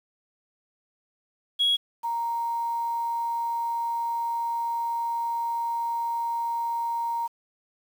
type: tone pair in turn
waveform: sine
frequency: 3322 / 932.2 Hz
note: G#7 / A#5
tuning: 0 / 0 cents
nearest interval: octave + minor seventh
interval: 2200 cents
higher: first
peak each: -18 / -25 dBFS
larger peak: first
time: 1.59-1.77 / 2.03-7.28 s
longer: second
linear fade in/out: 20 ms
effects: tanh soft clip ceiling -16 dBFS + 8-bit